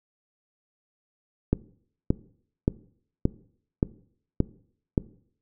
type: click train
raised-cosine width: 3 ms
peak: -7 dBFS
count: 7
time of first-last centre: 1.53-4.978 s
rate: 1.74 Hz
effects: noise-tail reverb RT60 0.6 s tail -20 dB re dry